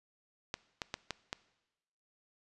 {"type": "clicks", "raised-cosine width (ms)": 0.2, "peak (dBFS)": -18, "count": 5, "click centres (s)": [0.541, 0.818, 0.941, 1.107, 1.329], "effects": ["noise-tail reverb RT60 1.0 s tail -20 dB re dry", "resampled to 24000 Hz"]}